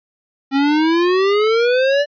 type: exponential sweep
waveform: square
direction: up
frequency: 268.5 to 589 Hz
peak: -13 dBFS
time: 0.51-2.06 s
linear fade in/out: 50 ms
effects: resampled to 11025 Hz